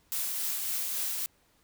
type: noise with tremolo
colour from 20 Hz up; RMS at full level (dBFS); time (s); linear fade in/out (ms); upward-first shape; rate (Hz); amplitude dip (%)
blue; -31; 0.12-1.26; 0; triangle; 3.6; 30
effects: pink hiss -67 dBFS RMS until 1.63 s